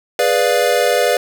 square chord, G# diminished seventh, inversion none, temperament equal, 415.3 / 493.9 / 587.3 / 698.5 Hz, G#4 / B4 / D5 / F5, 0 / 0 / 0 / 0 cents, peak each -22 / -17 / -18 / -20 dBFS, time 0.19-1.17 s, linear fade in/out 2 ms, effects none

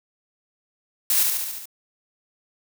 blue noise with echo, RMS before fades -20 dBFS, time 1.1-1.23 s, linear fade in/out 2 ms, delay 71 ms, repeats 6, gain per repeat -3 dB, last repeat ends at 1.656 s, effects none

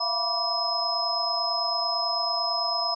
sine tone cluster, 675 / 704 / 977 / 1163 / 5130 Hz, E5 / F5 / B5 / D6 / E8, +41 / +14 / -19 / -17 / -48 cents, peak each -32 / -34 / -32 / -33 / -26 dBFS, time 0-2.95 s, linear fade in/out 10 ms, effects none

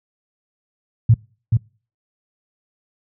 sine tone with echo, 113.7 Hz, A#2, 43 cents flat, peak -7 dBFS, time 1.09-1.14 s, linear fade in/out 5 ms, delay 430 ms, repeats 1, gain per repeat -4 dB, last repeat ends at 1.57 s, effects noise-tail reverb RT60 0.4 s tail -26 dB re dry + high-pass 60 Hz 12 dB/octave

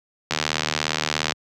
click train, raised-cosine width 0.2 ms, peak -3 dBFS, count 79, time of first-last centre 0.31-1.322 s, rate 77.1 Hz, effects high-pass 100 Hz 12 dB/octave

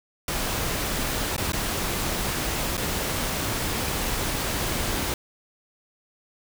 pink noise with dropouts, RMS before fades -27 dBFS, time 0.28-5.14 s, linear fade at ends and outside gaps 2 ms, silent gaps 1.365-1.379 / 1.521-1.532 / 2.77-2.777 s, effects none

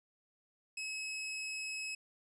sawtooth tone, 2569 Hz, E7, 45 cents flat, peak -35 dBFS, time 0.77-1.95 s, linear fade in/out 5 ms, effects resampled to 24000 Hz

